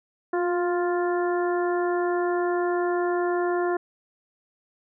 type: harmonic tone with a mistuned harmonic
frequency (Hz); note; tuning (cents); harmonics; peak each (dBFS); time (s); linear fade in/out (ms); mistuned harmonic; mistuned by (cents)
350.3; F4; +5; 1 / 2 / 3 / 4 / 5; -23 / -29 / -33 / -35 / -37; 0.33-3.77; 5; 1; +22
effects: none